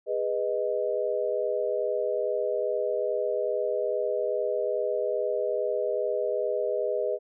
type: chord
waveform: sine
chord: G# minor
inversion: none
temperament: equal with one note detuned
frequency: 411.5 / 493.9 / 622.3 Hz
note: G#4 / B4 / D#5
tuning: -16 / 0 / 0 cents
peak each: -30 / -29 / -29 dBFS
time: 0.06-7.19 s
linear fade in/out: 50 ms
effects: none